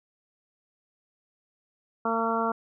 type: harmonic tone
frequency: 227.4 Hz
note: A#3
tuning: 43 cents flat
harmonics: 1 / 2 / 3 / 4 / 5 / 6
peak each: -31 / -31 / -31 / -31 / -31 / -31 dBFS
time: 2.05-2.52 s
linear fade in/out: 5 ms
effects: none